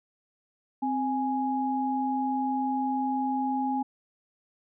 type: tone pair together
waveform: sine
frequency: 261.6 / 830.6 Hz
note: C4 / G#5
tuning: 0 / 0 cents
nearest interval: octave + minor sixth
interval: 2000 cents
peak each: -28 dBFS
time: 0.82-3.83 s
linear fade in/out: 10 ms
effects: none